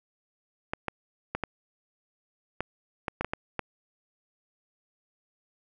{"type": "clicks", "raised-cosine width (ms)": 0.5, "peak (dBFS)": -14, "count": 10, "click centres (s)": [0.735, 0.883, 1.35, 1.437, 2.606, 3.082, 3.21, 3.246, 3.335, 3.593], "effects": []}